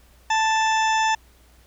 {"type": "harmonic tone", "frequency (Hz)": 881, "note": "A5", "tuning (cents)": 2, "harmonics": [1, 2, 3, 4, 6, 7, 8], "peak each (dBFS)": [-19, -25, -29, -31, -35, -36, -37], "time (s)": [0.3, 1.15], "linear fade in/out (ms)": 5, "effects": ["added 60 Hz sine -52 dBFS peak until 1.66 s", "pink hiss -57 dBFS RMS until 1.66 s"]}